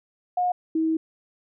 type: tone pair in turn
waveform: sine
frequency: 720 / 320.7 Hz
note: F#5 / E4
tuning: -47 / -48 cents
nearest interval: octave + major second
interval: 1401 cents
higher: first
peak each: -20 dBFS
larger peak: neither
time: 0.37-0.52 / 0.75-0.97 s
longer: second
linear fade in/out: 5 ms
effects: none